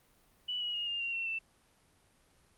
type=tone with pitch steps; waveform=sine; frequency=2960 / 2909 / 2859 / 2810 / 2762 / 2714 / 2668 Hz; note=F#7 / F#7 / F7 / F7 / F7 / E7 / E7; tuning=0 / -30 / +40 / +10 / -20 / +50 / +20 cents; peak=-33 dBFS; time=0.48-1.39 s; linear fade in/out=10 ms; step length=130 ms; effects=pink hiss -67 dBFS RMS until 2.57 s + Opus 32 kbps